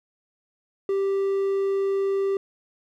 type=tone; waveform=triangle; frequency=392 Hz; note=G4; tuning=in tune; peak=-19 dBFS; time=0.89-2.37 s; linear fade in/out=2 ms; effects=none